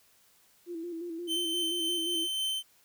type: tone with vibrato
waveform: sine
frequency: 338.6 Hz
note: E4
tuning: 46 cents sharp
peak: -35 dBFS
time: 0.66-2.28 s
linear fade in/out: 50 ms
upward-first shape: square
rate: 5.7 Hz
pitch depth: 51 cents each way
type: tone with tremolo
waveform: 45% pulse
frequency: 3087 Hz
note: G7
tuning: 27 cents flat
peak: -28 dBFS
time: 1.27-2.63 s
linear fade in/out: 50 ms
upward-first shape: sine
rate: 3.6 Hz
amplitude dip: 25%
effects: white hiss -64 dBFS RMS until 2.84 s